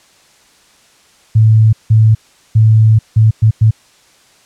sine tone bursts at uneven times, 110 Hz, A2, in tune, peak -4 dBFS, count 6, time 1.35-1.73 / 1.9-2.15 / 2.55-2.99 / 3.16-3.31 / 3.42-3.51 / 3.61-3.71 s, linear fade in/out 10 ms, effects white hiss -48 dBFS RMS until 4.45 s + low-pass 8000 Hz 12 dB/octave

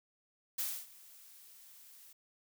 blue noise with ADSR envelope, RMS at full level -35 dBFS, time 0.58-2.13 s, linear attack 8 ms, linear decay 270 ms, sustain -22 dB, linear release 7 ms, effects none

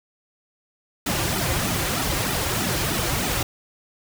pink noise with flanger, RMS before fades -24 dBFS, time 1.06-3.43 s, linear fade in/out 5 ms, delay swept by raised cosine 1.8 to 4.7 ms, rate 3.2 Hz, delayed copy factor -1, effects none

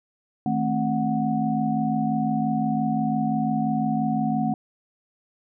sine tone cluster, 157 / 220.2 / 266 / 737 Hz, D#3 / A3 / C4 / F#5, +16 / +2 / +29 / -7 cents, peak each -29 / -24 / -27 / -27 dBFS, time 0.46-4.54 s, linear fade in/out 2 ms, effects none

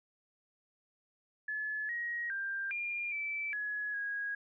sine tone with pitch steps, 1717 / 1891 / 1588 / 2405 / 2320 / 1686 / 1650 Hz, A6 / A#6 / G6 / D7 / D7 / G#6 / G#6, -43 / +24 / +22 / +41 / -22 / +26 / -12 cents, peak -34 dBFS, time 1.48-4.35 s, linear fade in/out 5 ms, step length 410 ms, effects none

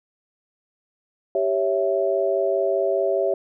sine chord, C# diminished, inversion second, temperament equal, 392 / 554.4 / 659.3 Hz, G4 / C#5 / E5, 0 / 0 / 0 cents, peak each -23 dBFS, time 1.35-3.34 s, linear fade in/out 2 ms, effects none

